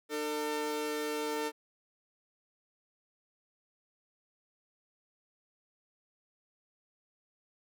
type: tone pair together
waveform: sawtooth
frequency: 300.9 / 450.8 Hz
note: D4 / A4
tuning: +42 / +42 cents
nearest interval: perfect fifth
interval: 700 cents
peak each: -34 / -30 dBFS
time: 0.09-1.52 s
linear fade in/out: 50 ms
effects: none